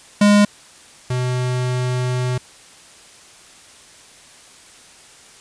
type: tone pair in turn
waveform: square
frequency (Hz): 205.7 / 125.75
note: G#3 / B2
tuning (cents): -16 / +32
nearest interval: major sixth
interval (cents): 852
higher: first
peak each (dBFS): -10 / -19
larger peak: first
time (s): 0.21-0.45 / 1.1-2.38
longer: second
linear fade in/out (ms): 5
effects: white hiss -45 dBFS RMS until 5.4 s + resampled to 22050 Hz